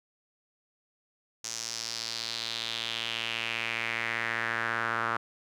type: tone with band-pass filter sweep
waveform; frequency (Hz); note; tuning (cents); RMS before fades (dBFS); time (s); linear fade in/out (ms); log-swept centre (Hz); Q
sawtooth; 114.8; A#2; -26; -33; 1.44-5.17; 5; 6200 to 1300; 3.4
effects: none